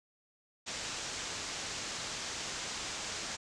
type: low-pass noise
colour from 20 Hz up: white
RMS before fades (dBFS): -40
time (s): 0.66-3.37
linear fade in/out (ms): 20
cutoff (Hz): 7600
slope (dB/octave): 48
effects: none